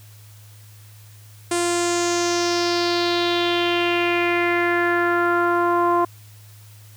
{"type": "tone with low-pass filter sweep", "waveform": "sawtooth", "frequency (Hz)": 347.3, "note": "F4", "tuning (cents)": -10, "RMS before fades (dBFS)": -20, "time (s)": [1.51, 6.05], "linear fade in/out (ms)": 5, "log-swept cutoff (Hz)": [8900, 1000], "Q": 3.9, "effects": ["added 105 Hz sine -43 dBFS peak until 6.96 s", "white hiss -51 dBFS RMS until 6.96 s"]}